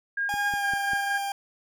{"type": "tone with tremolo", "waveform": "sine", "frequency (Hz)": 1620, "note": "G#6", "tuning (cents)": -43, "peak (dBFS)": -24, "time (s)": [0.17, 1.18], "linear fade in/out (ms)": 5, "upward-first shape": "sine", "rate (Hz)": 4.3, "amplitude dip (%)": 55}
{"type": "tone with pitch glide", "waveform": "40% pulse", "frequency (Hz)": [817, 797], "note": ["G#5", "G5"], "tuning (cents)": [-29, 28], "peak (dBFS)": -27, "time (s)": [0.29, 1.32], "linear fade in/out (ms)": 2, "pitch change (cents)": -43, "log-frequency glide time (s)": [0.51, 0.67]}
{"type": "click train", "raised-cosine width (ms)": 3, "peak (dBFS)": -27, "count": 4, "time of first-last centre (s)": [0.34, 0.934], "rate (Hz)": 5.05}
{"effects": []}